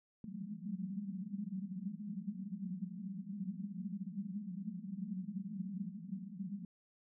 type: band-pass noise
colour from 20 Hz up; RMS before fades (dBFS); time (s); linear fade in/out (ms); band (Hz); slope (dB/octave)
white; -43; 0.24-6.65; 2; 180 to 210; 96
effects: none